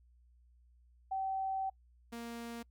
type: tone pair in turn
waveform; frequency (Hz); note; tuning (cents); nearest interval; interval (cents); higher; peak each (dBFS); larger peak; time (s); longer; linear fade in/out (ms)
sine / sawtooth; 769 / 233.8; G5 / A#3; -33 / +5; octave + major sixth; 2062; first; -33 / -38; first; 1.11-1.7 / 2.12-2.63; first; 10
effects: noise-tail reverb RT60 0.1 s tail -26 dB re dry + added 60 Hz sine -62 dBFS peak until 2.7 s